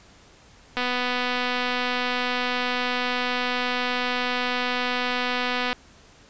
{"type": "click train", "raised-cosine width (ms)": 0.3, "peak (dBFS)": -10, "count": 1231, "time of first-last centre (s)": [0.77, 5.73], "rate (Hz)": 248, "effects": ["pink hiss -52 dBFS RMS until 6.29 s", "resampled to 16000 Hz"]}